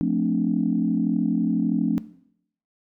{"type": "chord", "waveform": "sine", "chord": "D minor seventh", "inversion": "first", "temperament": "equal with one note detuned", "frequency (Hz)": [176.75, 220, 261.6, 293.7], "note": ["F3", "A3", "C4", "D4"], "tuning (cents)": [21, 0, 0, 0], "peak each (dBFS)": -25, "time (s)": [0.01, 1.98], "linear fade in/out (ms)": 0, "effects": ["noise-tail reverb RT60 0.7 s tail -18 dB re dry", "tanh soft clip ceiling -9 dBFS"]}